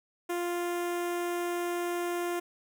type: tone with notch filter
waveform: sawtooth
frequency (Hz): 349.2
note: F4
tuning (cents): 0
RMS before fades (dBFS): -32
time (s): 0.29-2.4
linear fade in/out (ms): 10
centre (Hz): 4400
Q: 1.3
effects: none